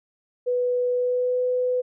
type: tone with pitch glide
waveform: sine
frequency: 493.9 to 500.5 Hz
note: B4 to B4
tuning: 0 to +23 cents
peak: -20 dBFS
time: 0.46-1.82 s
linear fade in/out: 20 ms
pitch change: +23 cents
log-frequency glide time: 0.92-1.42 s
effects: none